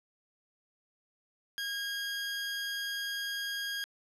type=tone; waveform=20% pulse; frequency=1630 Hz; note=G#6; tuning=33 cents flat; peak=-29 dBFS; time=1.58-3.84 s; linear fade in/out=0 ms; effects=low-pass 12000 Hz 12 dB/octave